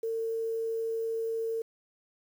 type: tone with quantisation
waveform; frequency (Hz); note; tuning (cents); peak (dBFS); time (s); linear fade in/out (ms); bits
sine; 452.1; A4; +47; -29; 0.03-1.62; 5; 9
effects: none